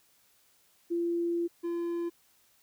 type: tone pair in turn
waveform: sine / triangle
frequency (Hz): 341.9 / 341.9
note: F4 / F4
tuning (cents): -37 / -37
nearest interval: unison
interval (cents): 0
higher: neither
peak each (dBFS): -27 / -28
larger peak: first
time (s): 0.9-1.48 / 1.63-2.1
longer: first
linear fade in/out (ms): 20
effects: white hiss -66 dBFS RMS until 2.62 s